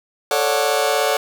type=chord; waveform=sawtooth; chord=D major seventh; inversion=second; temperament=just; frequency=440.5 / 550.6 / 587.3 / 734.2 Hz; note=A4 / C#5 / D5 / F#5; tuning=+2 / -12 / 0 / -14 cents; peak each=-18 dBFS; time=0.31-1.17 s; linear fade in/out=2 ms; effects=none